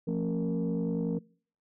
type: tone cluster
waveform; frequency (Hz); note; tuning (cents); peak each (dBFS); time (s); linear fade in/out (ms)
sine; 172.9 / 223.9 / 273.9 / 464.6; F3 / A3 / C#4 / A#4; -17 / +30 / -21 / -6; -30 / -32 / -34 / -34; 0.07-1.19; 10
effects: noise-tail reverb RT60 0.5 s tail -25 dB re dry + tanh soft clip ceiling -22 dBFS